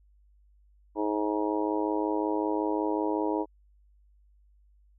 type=harmonic tone; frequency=105.4 Hz; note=G#2; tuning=26 cents sharp; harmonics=3 / 4 / 5 / 6 / 7 / 8 / 9; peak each=-29 / -32 / -35 / -37 / -43 / -37 / -34 dBFS; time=0.95-3.46 s; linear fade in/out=50 ms; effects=added 50 Hz sine -58 dBFS peak until 4.98 s